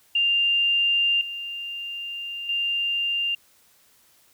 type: tone with level steps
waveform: sine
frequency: 2794 Hz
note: F7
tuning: in tune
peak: -18 / -30 / -22 dBFS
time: 0.15-3.35 s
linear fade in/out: 5 ms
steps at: 1.21 / 2.49 s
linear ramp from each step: 2 ms
effects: white hiss -59 dBFS RMS until 4.33 s